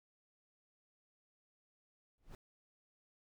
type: noise with exponential growth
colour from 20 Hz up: brown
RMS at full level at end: -43 dBFS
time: 2.18-2.35 s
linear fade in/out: 1 ms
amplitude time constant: 36 ms
effects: none